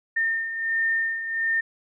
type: beating tone pair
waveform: sine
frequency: 1814 / 1815.4 Hz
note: A#6 / A#6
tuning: -48 / -46 cents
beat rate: 1.4 Hz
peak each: -30 / -23 dBFS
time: 0.16-1.61 s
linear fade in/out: 10 ms
effects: none